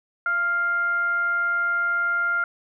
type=tone with frequency modulation; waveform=sine; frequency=1396.9 Hz; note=F6; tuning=in tune; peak=-20 dBFS; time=0.26-2.44 s; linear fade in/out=2 ms; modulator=715 Hz; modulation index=0.26; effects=none